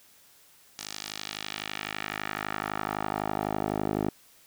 10% pulse tone with band-pass filter sweep, 51.91 Hz, G#1, in tune, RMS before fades -33 dBFS, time 0.79-4.1 s, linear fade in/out 0 ms, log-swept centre 6000 to 420 Hz, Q 1.3, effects white hiss -58 dBFS RMS until 4.46 s

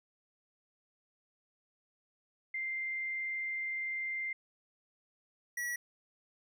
sine / square tone pair in turn, 2093 / 1931.6 Hz, C7 / B6, 0 / -39 cents, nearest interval minor second, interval 139 cents, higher first, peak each -34 / -35 dBFS, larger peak first, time 2.54-4.33 / 5.57-5.76 s, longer first, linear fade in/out 5 ms, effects none

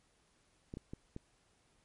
clicks, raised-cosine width 3 ms, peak -30 dBFS, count 4, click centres 0.739 / 0.771 / 0.935 / 1.164 s, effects pink hiss -72 dBFS RMS until 1.84 s + MP3 48 kbps

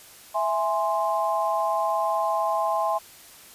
sine chord, E augmented, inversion none, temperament equal, 659.3 / 830.6 / 1046.5 Hz, E5 / G#5 / B#5, 0 / 0 / 0 cents, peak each -26 dBFS, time 0.34-2.99 s, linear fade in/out 20 ms, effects white hiss -48 dBFS RMS until 3.54 s + resampled to 32000 Hz

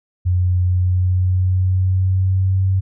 sine tone with pitch glide, 90.3 to 95.06 Hz, F#2 to F#2, -42 to +47 cents, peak -13 dBFS, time 0.25-2.81 s, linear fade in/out 20 ms, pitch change +89 cents, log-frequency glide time 0.6-2.63 s, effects none

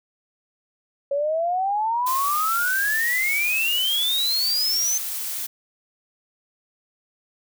sine exponential sweep, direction up, 552 to 6272 Hz, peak -20 dBFS, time 1.11-4.98 s, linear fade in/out 5 ms
blue noise, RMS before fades -29 dBFS, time 2.06-5.47 s, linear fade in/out 10 ms
effects none

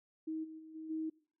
sine tone with level steps, 317.1 Hz, D#4, 33 cents sharp, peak -36 / -46 / -50 / -43 / -35 dBFS, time 0.27-1.1 s, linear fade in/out 10 ms, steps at 0.43 / 0.58 / 0.74 / 0.89 s, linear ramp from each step 20 ms, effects noise-tail reverb RT60 0.5 s tail -22 dB re dry

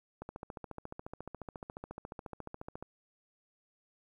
click train, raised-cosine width 1 ms, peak -28 dBFS, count 38, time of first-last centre 0.22-2.826 s, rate 14.2 Hz, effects 11-bit

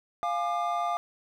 triangle chord, D diminished, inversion first, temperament equal with one note detuned, 698.5 / 830.6 / 1198 Hz, F5 / Ab5 / D6, 0 / 0 / +34 cents, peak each -27 / -33 / -29 dBFS, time 0.23-0.97 s, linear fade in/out 0 ms, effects none

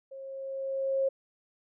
sine tone with level ramp, 539 Hz, C#5, 49 cents flat, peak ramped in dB -41 to -23 dBFS, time 0.11-1.09 s, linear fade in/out 10 ms, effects none

